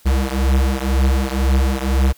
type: beating tone pair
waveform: square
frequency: 65.41 / 67.41 Hz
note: C2 / C#2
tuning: 0 / -48 cents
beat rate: 2 Hz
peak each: -17 / -19 dBFS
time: 0.05-2.13 s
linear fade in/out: 20 ms
effects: white hiss -51 dBFS RMS until 2.17 s

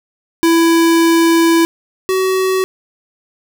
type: tone pair in turn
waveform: square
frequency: 332.1 / 377.1 Hz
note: E4 / F#4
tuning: +13 / +33 cents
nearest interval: major second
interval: 220 cents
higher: second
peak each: -9 / -13 dBFS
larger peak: first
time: 0.43-1.65 / 2.09-2.64 s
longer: first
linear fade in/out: 0 ms
effects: none

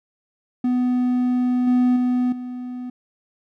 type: tone with level steps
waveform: triangle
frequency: 249 Hz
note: B3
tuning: 14 cents sharp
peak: -15 / -12 / -15 / -26 dBFS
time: 0.64-2.9 s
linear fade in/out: 5 ms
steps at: 1.67 / 1.96 / 2.32 s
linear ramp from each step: 5 ms
effects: none

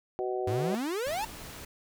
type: harmonic tone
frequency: 124.9 Hz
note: B2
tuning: 20 cents sharp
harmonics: 3 / 4 / 5 / 6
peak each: -31 / -38 / -38 / -36 dBFS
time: 0.19-0.75 s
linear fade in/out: 0 ms
type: exponential sweep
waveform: 45% pulse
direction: up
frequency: 95.1 to 932.3 Hz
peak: -30 dBFS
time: 0.47-1.25 s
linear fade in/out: 5 ms
type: noise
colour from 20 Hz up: pink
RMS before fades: -44 dBFS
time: 1.06-1.65 s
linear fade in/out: 5 ms
effects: none

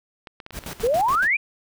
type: clicks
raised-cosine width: 0.3 ms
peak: -22 dBFS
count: 8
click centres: 0.272 / 0.402 / 0.464 / 0.507 / 0.638 / 0.713 / 0.798 / 0.94 s
type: noise with tremolo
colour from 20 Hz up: pink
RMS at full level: -33 dBFS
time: 0.52-1.28 s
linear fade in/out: 50 ms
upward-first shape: square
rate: 7.1 Hz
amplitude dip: 80%
type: exponential sweep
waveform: sine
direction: up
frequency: 440 to 2489 Hz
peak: -17 dBFS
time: 0.83-1.37 s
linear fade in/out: 10 ms
effects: none

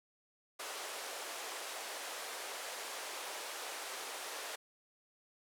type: band-pass noise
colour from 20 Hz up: pink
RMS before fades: -44 dBFS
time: 0.59-4.56 s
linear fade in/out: 10 ms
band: 460 to 12000 Hz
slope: 24 dB/octave
effects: none

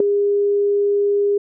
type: tone with ADSR envelope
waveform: sine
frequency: 406.1 Hz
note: G#4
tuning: 39 cents flat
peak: -5 dBFS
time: 0-1.38 s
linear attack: 3 ms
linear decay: 3 ms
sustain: -9 dB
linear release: 6 ms
effects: none

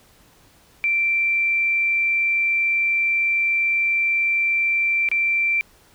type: tone with dropouts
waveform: sine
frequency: 2349 Hz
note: D7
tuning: in tune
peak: -17 dBFS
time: 0.84-5.61 s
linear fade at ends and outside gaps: 0 ms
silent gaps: 5.088-5.115 s
effects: pink hiss -54 dBFS RMS until 5.94 s

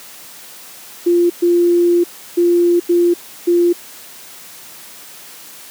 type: tone bursts at uneven times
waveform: sine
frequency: 347.3 Hz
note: F4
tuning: 10 cents flat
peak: -9 dBFS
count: 5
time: 1.06-1.3 / 1.42-2.04 / 2.37-2.8 / 2.89-3.14 / 3.47-3.73 s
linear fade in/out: 10 ms
effects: white hiss -37 dBFS RMS until 5.7 s + high-pass 150 Hz 12 dB/octave

